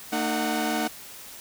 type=tone cluster; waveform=sawtooth; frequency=226.5 / 305.9 / 741 Hz; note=A#3 / D#4 / F#5; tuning=-50 / -29 / +2 cents; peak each=-25 dBFS; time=0.12-0.88 s; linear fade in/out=10 ms; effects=white hiss -43 dBFS RMS until 1.4 s